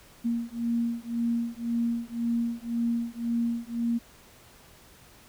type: beating tone pair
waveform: sine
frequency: 233.1 / 235 Hz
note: A#3 / A#3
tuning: 0 / +14 cents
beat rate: 1.9 Hz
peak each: -29 dBFS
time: 0.24-3.99 s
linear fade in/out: 20 ms
effects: pink hiss -54 dBFS RMS until 5.28 s